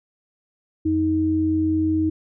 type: tone pair together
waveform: sine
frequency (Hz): 89.1 / 314.5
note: F2 / D#4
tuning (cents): +35 / +19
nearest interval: octave + minor seventh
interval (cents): 2184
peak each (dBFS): -26 / -18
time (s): 0.85-2.1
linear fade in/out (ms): 10
effects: none